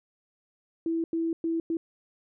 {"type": "tone bursts at uneven times", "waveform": "sine", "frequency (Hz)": 329.6, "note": "E4", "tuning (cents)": 0, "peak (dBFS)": -25, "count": 4, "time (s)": [[0.86, 1.04], [1.13, 1.33], [1.44, 1.6], [1.7, 1.77]], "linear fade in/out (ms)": 2, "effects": []}